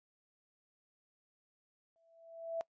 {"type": "tone with exponential growth", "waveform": "sine", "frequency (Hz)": 662, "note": "E5", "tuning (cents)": 7, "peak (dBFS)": -32, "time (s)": [1.96, 2.61], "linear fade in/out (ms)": 0, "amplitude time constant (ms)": 140, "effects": ["noise-tail reverb RT60 0.1 s tail -22 dB re dry", "resampled to 16000 Hz"]}